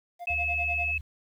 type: tone with tremolo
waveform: triangle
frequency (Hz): 700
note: F5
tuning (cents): +4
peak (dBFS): -29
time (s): 0.19-0.92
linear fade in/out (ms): 50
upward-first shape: sine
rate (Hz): 10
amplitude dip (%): 100
type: tone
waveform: sine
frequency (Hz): 2591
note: E7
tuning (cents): -30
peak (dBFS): -26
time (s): 0.27-0.98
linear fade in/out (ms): 5
type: tone with vibrato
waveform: sine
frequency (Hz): 74.1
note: D2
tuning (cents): +16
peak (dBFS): -35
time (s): 0.3-1.01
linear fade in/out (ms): 5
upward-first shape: sine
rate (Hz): 8.1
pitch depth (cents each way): 8
effects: 10-bit